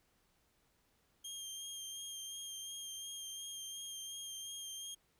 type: tone with vibrato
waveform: 20% pulse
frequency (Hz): 3205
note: G7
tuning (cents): +38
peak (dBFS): -38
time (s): 1.24-4.95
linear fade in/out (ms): 10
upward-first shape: sine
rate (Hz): 2.8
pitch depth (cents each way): 22
effects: pink hiss -75 dBFS RMS until 5.19 s